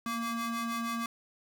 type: ring-modulated tone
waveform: 40% pulse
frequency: 461.2 Hz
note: A#4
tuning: 19 cents flat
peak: -28 dBFS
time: 0.06-1.06 s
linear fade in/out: 2 ms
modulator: 695 Hz
effects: none